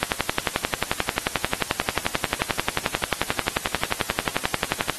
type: click train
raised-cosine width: 0.3 ms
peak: -3 dBFS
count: 56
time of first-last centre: 0.03-4.897 s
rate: 11.3 Hz
effects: white hiss -35 dBFS RMS until 4.98 s + AAC 32 kbps